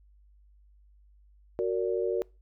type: chord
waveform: sine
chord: Gb augmented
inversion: none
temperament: just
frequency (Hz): 370 / 462.5 / 578.1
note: Gb4 / Bb4 / D5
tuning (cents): 0 / -14 / -27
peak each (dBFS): -29 / -29 / -34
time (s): 1.59-2.22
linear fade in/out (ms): 0
effects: noise-tail reverb RT60 0.3 s tail -25 dB re dry + added 50 Hz sine -56 dBFS peak until 2.41 s